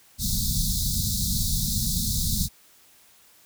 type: band-stop noise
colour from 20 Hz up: pink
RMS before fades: -25 dBFS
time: 0.18-2.49 s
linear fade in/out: 50 ms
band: 230 to 3700 Hz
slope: 96 dB/octave
effects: white hiss -56 dBFS RMS until 3.45 s